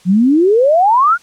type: exponential sweep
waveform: sine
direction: up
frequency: 172.2 to 1480 Hz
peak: -7 dBFS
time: 0.05-1.18 s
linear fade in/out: 50 ms
effects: white hiss -47 dBFS RMS until 1.22 s + low-pass 8000 Hz 12 dB/octave